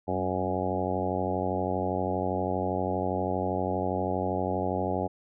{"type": "harmonic tone with a mistuned harmonic", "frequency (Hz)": 92.5, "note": "F#2", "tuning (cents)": 0, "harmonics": [1, 2, 3, 4, 5, 6, 7, 8, 9], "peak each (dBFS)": [-35, -35, -35, -35, -35, -35, -35, -35, -35], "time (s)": [0.07, 5.08], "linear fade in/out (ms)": 20, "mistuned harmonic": 2, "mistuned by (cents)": 34, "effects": []}